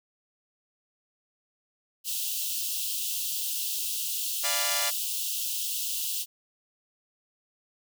white high-pass noise, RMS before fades -31 dBFS, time 2.04-6.26 s, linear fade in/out 50 ms, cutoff 2700 Hz, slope 96 dB/octave
5% pulse chord, D diminished seventh, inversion none, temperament equal, 587.3 / 698.5 / 830.6 / 987.8 Hz, D5 / F5 / Ab5 / Cb6, 0 / 0 / 0 / 0 cents, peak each -20 / -20 / -24 / -21 dBFS, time 4.43-4.91 s, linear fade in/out 20 ms
effects none

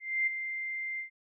sine tone with ADSR envelope, 2092 Hz, C7, 1 cent flat, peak -24 dBFS, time 0-1.1 s, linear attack 270 ms, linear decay 11 ms, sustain -9 dB, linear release 110 ms, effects none

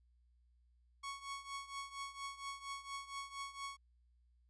sawtooth tone with tremolo, 1108.7 Hz, C#6, in tune, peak -37 dBFS, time 1.03-3.77 s, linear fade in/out 10 ms, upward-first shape triangle, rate 4.3 Hz, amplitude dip 85%, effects added 60 Hz sine -68 dBFS peak until 4.49 s + resampled to 22050 Hz

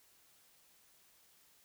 silence, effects white hiss -67 dBFS RMS until 1.64 s

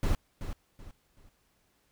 brown noise with echo, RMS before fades -26 dBFS, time 0.03-0.15 s, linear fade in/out 0 ms, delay 380 ms, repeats 3, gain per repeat -10 dB, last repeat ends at 1.29 s, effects pink hiss -71 dBFS RMS until 1.91 s

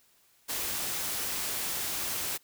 white noise, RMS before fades -33 dBFS, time 0.48-2.38 s, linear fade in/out 20 ms, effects white hiss -65 dBFS RMS until 2.43 s

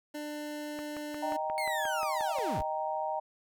25% pulse tone, 298 Hz, D4, 25 cents sharp, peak -33 dBFS, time 0.14-1.37 s, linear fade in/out 10 ms
click train, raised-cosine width 0.5 ms, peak -27 dBFS, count 11, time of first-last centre 0.79-2.563 s, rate 5.64 Hz
sine chord, Eb major, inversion none, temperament equal, 622.3 / 784 / 932.3 Hz, Eb5 / G5 / Bb5, 0 / 0 / 0 cents, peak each -35 dBFS, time 1.22-3.2 s, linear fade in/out 10 ms
35% pulse linear sweep, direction down, 2204 to 30.55 Hz, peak -32 dBFS, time 1.58-2.62 s, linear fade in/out 0 ms
effects none

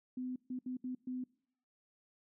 sine tone bursts at uneven times, 253.5 Hz, B3, 45 cents sharp, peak -37 dBFS, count 5, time 0.17-0.36 / 0.5-0.59 / 0.66-0.77 / 0.84-0.95 / 1.07-1.24 s, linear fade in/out 5 ms, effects noise-tail reverb RT60 0.7 s tail -24 dB re dry

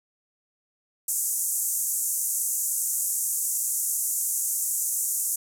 pink band-pass noise, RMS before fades -27 dBFS, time 1.08-5.36 s, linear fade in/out 5 ms, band 6700 to 14000 Hz, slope 48 dB/octave, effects none

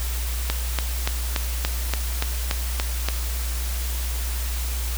click train, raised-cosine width 0.2 ms, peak -5 dBFS, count 10, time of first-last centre 0.5-3.086 s, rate 3.48 Hz, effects added 60 Hz sine -24 dBFS peak until 4.97 s + white hiss -33 dBFS RMS until 4.97 s

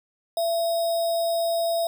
sine tone with sample-and-hold, 671 Hz, E5, 31 cents sharp, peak -21 dBFS, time 0.37-1.87 s, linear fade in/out 2 ms, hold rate 4410 Hz, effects none

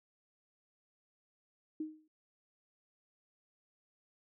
sine tone with exponential decay, 311.1 Hz, D#4, in tune, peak -33 dBFS, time 1.8-2.08 s, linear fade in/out 5 ms, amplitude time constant 59 ms, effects none

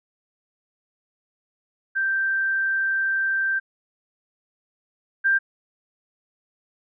sine tone pair in turn, 1568 / 1582.6 Hz, G6 / G6, 0 / +16 cents, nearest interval unison, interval 16 cents, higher second, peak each -20 / -16 dBFS, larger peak second, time 1.95-3.6 / 5.24-5.39 s, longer first, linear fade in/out 20 ms, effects none

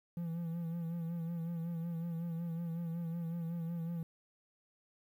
triangle tone with vibrato, 167.9 Hz, E3, 32 cents sharp, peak -34 dBFS, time 0.17-4.03 s, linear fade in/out 2 ms, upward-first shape sine, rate 5.4 Hz, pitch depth 47 cents each way, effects 11-bit

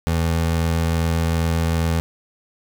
25% pulse tone, 82.5 Hz, E2, 2 cents sharp, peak -14 dBFS, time 0.07-2 s, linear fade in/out 0 ms, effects none

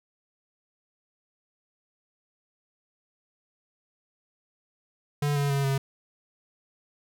square tone with pitch steps, 145.4 / 142.33 / 139.32 / 136.37 Hz, D3 / C#3 / C#3 / C#3, -17 / +46 / +9 / -28 cents, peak -24 dBFS, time 5.22-5.78 s, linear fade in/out 5 ms, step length 140 ms, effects none

